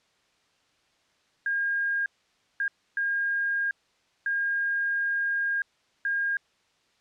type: tone bursts at uneven times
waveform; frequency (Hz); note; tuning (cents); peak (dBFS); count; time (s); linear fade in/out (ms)
sine; 1620; G#6; -43; -24; 5; 1.46-2.06 / 2.6-2.68 / 2.97-3.71 / 4.26-5.62 / 6.05-6.37; 2
effects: white hiss -67 dBFS RMS until 7 s + low-pass 5000 Hz 12 dB/octave